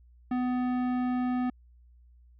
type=tone with tanh clipping; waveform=sine; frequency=250 Hz; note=B3; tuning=21 cents sharp; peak=-28 dBFS; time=0.31-1.5 s; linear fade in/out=5 ms; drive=15 dB; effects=added 60 Hz sine -54 dBFS peak until 2.39 s